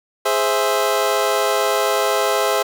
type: chord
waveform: 25% pulse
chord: Ab augmented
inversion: none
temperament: equal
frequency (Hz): 415.3 / 523.3 / 659.3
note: Ab4 / C5 / E5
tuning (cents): 0 / 0 / 0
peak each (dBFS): -17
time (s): 0.25-2.63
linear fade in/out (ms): 10
effects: none